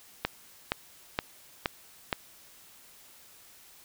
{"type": "click train", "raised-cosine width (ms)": 0.3, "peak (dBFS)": -10, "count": 5, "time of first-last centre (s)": [0.25, 2.128], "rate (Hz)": 2.13, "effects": ["white hiss -55 dBFS RMS until 3.84 s"]}